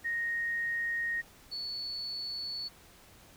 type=tone pair in turn; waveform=sine; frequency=1864.7 / 4435 Hz; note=A#6 / C#8; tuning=0 / 0 cents; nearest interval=octave + minor third; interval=1500 cents; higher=second; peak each=-30 / -35 dBFS; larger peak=first; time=0.04-1.22 / 1.51-2.69 s; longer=neither; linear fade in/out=20 ms; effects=pink hiss -57 dBFS RMS until 3.36 s